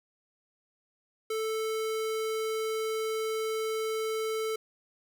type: tone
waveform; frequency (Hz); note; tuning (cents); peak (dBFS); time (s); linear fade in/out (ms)
square; 440; A4; 0; -30; 1.3-4.56; 5
effects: none